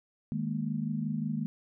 sine chord, D# suspended fourth, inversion none, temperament equal, 155.56 / 207.7 / 233.1 Hz, D#3 / G#3 / A#3, 0 / 0 / 0 cents, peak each -34 dBFS, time 0.32-1.46 s, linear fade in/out 0 ms, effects none

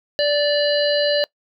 harmonic tone, 584 Hz, D5, 10 cents flat, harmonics 1 / 3 / 5 / 7 / 8, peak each -17 / -26 / -27 / -24 / -29 dBFS, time 0.19-1.24 s, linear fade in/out 0 ms, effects noise-tail reverb RT60 0.1 s tail -24 dB re dry

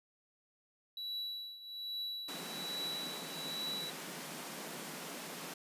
triangle tone with tremolo, 3928 Hz, B7, 10 cents flat, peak -35 dBFS, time 0.97-3.9 s, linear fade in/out 2 ms, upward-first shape triangle, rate 1.2 Hz, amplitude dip 80%
pink high-pass noise, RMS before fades -45 dBFS, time 2.28-5.54 s, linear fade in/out 5 ms, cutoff 150 Hz, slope 96 dB/octave
effects resampled to 32000 Hz

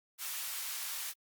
white high-pass noise, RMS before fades -39 dBFS, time 0.18-1.14 s, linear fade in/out 50 ms, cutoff 1100 Hz, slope 12 dB/octave, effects Opus 48 kbps

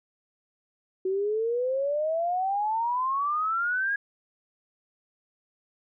sine exponential sweep, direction up, 370.9 to 1661.2 Hz, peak -24 dBFS, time 1.05-3.96 s, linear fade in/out 5 ms, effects none

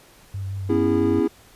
sine tone with vibrato, 97 Hz, G2, 18 cents flat, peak -26 dBFS, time 0.34-1.2 s, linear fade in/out 5 ms, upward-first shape sine, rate 5.9 Hz, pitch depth 22 cents each way
triangle chord, C# minor seventh, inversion third, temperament equal with one note detuned, 246.9 / 277.2 / 329.6 / 408.4 Hz, B3 / C#4 / E4 / G#4, 0 / 0 / 0 / -29 cents, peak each -23 / -22 / -19 / -21 dBFS, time 0.69-1.28 s, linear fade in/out 10 ms
effects pink hiss -51 dBFS RMS until 1.55 s + resampled to 32000 Hz

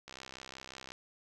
click train, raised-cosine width 0.2 ms, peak -28 dBFS, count 56, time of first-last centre 0.08-0.92 s, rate 65.5 Hz, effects none

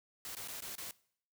white noise with dropouts, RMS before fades -44 dBFS, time 0.25-0.91 s, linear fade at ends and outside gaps 1 ms, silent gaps 0.351-0.368 / 0.476-0.483 / 0.605-0.621 / 0.754-0.781 s, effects noise-tail reverb RT60 0.6 s tail -21 dB re dry

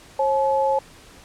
sine tone pair together, 540 / 857.2 Hz, C#5 / A5, -45 / -45 cents, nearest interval minor sixth, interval 800 cents, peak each -20 dBFS, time 0.19-0.79 s, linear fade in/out 5 ms, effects pink hiss -47 dBFS RMS until 1.24 s + low-pass 10000 Hz 12 dB/octave

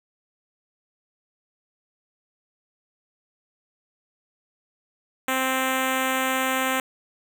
5% pulse tone with notch filter, 261.6 Hz, C4, in tune, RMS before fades -24 dBFS, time 5.28-6.8 s, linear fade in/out 2 ms, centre 4500 Hz, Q 1.1, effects none

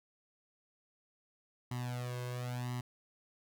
sawtooth tone with flanger, 123.47 Hz, B2, in tune, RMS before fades -39 dBFS, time 1.71-2.81 s, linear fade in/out 5 ms, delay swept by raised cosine 1 to 1.91 ms, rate 0.97 Hz, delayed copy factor +0.95, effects none

